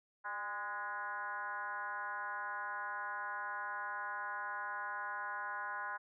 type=tone with frequency modulation; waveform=sine; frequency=1241 Hz; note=D#6; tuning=5 cents flat; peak=-38 dBFS; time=0.24-5.98 s; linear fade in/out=20 ms; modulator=214 Hz; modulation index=2; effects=none